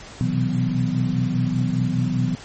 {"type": "tone cluster", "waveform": "sine", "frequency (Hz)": [122.4, 127.4, 162.2, 185.8, 250.5], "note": ["B2", "C3", "E3", "F#3", "B3"], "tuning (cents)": [-15, -46, -28, 7, 25], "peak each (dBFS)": -25, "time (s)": [0.21, 2.35], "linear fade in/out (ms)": 0, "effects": ["pink hiss -40 dBFS RMS until 2.44 s", "MP3 32 kbps"]}